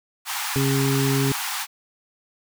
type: high-pass noise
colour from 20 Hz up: pink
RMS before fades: -28 dBFS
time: 0.25-1.67 s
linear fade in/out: 50 ms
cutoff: 760 Hz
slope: 96 dB/octave
type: harmonic tone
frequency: 136.2 Hz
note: C#3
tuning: 30 cents flat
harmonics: 1 / 2 / 3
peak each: -21 / -24 / -26 dBFS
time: 0.56-1.32 s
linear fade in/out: 0 ms
effects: none